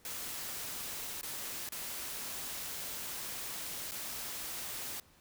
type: noise with dropouts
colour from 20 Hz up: white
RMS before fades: -41 dBFS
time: 0.05-5 s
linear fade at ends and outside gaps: 1 ms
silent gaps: 1.212-1.231 / 1.689-1.721 / 3.911-3.918 s
effects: pink hiss -64 dBFS RMS until 5.2 s